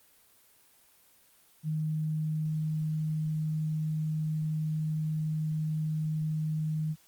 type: tone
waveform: sine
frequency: 155.56 Hz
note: D#3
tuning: in tune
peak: -28 dBFS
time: 1.63-6.96 s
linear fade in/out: 50 ms
effects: white hiss -62 dBFS RMS until 7.07 s + Opus 24 kbps